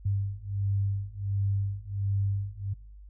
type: beating tone pair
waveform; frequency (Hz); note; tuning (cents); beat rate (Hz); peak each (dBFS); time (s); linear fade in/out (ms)
sine; 98.5 / 99.9; G2 / G2; +9 / +33; 1.4; -30 / -29; 0.05-2.74; 10
effects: noise-tail reverb RT60 0.5 s tail -23 dB re dry + added 50 Hz sine -45 dBFS peak until 3.09 s